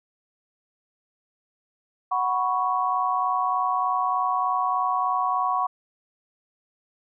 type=chord; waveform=sine; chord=F# suspended fourth; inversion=none; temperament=just; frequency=740 / 986.7 / 1110 Hz; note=F#5 / B5 / C#6; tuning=0 / -2 / +2 cents; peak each=-26 / -27 / -24 dBFS; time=2.11-5.67 s; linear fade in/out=10 ms; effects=none